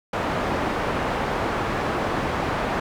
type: low-pass noise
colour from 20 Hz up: white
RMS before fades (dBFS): -25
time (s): 0.13-2.8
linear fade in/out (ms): 5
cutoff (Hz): 1100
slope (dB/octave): 12
effects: none